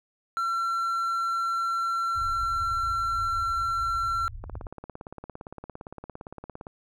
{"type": "tone", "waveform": "triangle", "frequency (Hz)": 1356, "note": "E6", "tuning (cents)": 49, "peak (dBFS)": -23, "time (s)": [0.37, 4.28], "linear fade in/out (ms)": 0}
{"type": "low-pass noise", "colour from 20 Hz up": "pink", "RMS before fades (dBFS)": -38, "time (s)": [2.15, 4.67], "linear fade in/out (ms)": 5, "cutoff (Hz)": 110, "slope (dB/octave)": 96}
{"type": "click train", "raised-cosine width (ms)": 1, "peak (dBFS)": -25, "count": 40, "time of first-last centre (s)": [4.44, 6.669], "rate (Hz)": 17.5}
{"effects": []}